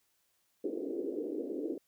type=band-pass noise; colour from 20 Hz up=white; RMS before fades=-37 dBFS; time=0.64-1.78 s; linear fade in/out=5 ms; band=270 to 460 Hz; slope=48 dB/octave; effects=white hiss -75 dBFS RMS until 1.87 s